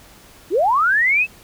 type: linear sweep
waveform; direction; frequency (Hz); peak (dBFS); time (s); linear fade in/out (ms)
sine; up; 293.7 to 2657; -13; 0.5-1.27; 50
effects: pink hiss -46 dBFS RMS until 1.43 s